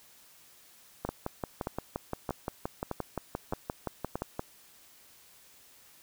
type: two click trains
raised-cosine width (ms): 1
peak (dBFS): -18 / -18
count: 20 / 6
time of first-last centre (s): 1.09-4.394 / 1.05-4.156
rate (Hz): 5.75 / 1.61
effects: white hiss -58 dBFS RMS until 6.02 s